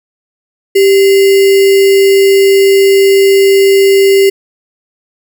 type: tone with sample-and-hold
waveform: sine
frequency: 392 Hz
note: G4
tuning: in tune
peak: -3 dBFS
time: 0.75-4.3 s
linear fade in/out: 10 ms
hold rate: 2450 Hz
effects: none